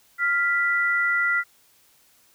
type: tone pair together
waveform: sine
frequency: 1396.9 / 1975.5 Hz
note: F6 / B6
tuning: 0 / 0 cents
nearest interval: tritone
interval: 600 cents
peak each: -22 dBFS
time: 0.18-1.44 s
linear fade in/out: 50 ms
effects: white hiss -59 dBFS RMS until 2.34 s